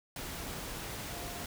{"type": "tone in noise", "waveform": "sine", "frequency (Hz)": 698.5, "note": "F5", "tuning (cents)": 0, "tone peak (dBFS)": -48, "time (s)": [1.09, 1.43], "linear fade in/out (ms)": 2, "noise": "pink", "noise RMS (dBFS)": -41, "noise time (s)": [0.16, 1.46], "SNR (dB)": -10, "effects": []}